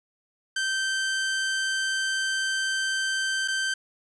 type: tone with dropouts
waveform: sawtooth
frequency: 1556 Hz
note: G6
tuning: 13 cents flat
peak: -21 dBFS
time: 0.56-3.74 s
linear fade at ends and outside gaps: 5 ms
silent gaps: 3.478-3.482 s
effects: resampled to 22050 Hz + 9-bit